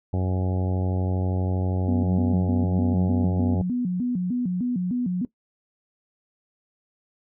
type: harmonic tone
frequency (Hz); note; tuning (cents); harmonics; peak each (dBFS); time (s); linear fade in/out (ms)
92.5; F#2; 0; 1 / 2 / 3 / 4 / 5 / 6 / 7 / 8 / 9; -23 / -29 / -33 / -35 / -37 / -39 / -40 / -41 / -42; 0.13-3.62; 5
type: tone with vibrato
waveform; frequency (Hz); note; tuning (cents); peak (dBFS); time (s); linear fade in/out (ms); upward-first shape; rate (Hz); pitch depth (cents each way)
sine; 210.8; G#3; +26; -22; 1.88-5.25; 2; square; 3.3; 270
effects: noise-tail reverb RT60 0.1 s tail -18 dB re dry